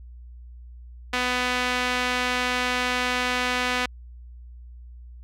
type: tone with band-pass filter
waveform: sawtooth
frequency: 249.3 Hz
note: B3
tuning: 16 cents sharp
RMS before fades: -25 dBFS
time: 1.13-3.86 s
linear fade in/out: 5 ms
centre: 2300 Hz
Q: 0.92
effects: added 60 Hz sine -40 dBFS peak until 5.23 s